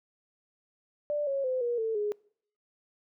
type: tone with pitch steps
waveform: sine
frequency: 589 / 549.6 / 512.8 / 478.4 / 446.4 / 416.5 Hz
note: D5 / C#5 / C5 / A#4 / A4 / G#4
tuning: +5 / -15 / -35 / +45 / +25 / +5 cents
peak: -27 dBFS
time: 1.1-2.12 s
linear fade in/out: 0 ms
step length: 170 ms
effects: noise-tail reverb RT60 0.6 s tail -25 dB re dry